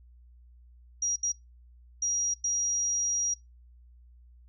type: tone bursts at uneven times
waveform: sine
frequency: 5730 Hz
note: F8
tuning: 44 cents sharp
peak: -25 dBFS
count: 4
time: 1.02-1.16 / 1.23-1.32 / 2.02-2.34 / 2.44-3.34 s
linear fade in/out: 5 ms
effects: noise-tail reverb RT60 0.2 s tail -25 dB re dry + added 60 Hz sine -52 dBFS peak until 4.48 s